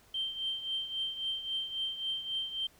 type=tone with tremolo; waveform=sine; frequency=3136 Hz; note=G7; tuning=in tune; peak=-29 dBFS; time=0.14-2.67 s; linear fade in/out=5 ms; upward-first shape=triangle; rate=3.7 Hz; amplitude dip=75%; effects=tanh soft clip ceiling -25 dBFS + pink hiss -62 dBFS RMS until 2.79 s